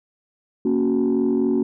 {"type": "chord", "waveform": "sine", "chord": "F# major", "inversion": "first", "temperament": "equal", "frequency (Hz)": [233.1, 277.2, 370], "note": ["A#3", "C#4", "F#4"], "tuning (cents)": [0, 0, 0], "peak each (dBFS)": -20, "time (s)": [0.65, 1.63], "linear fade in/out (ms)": 5, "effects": ["tanh soft clip ceiling -12 dBFS"]}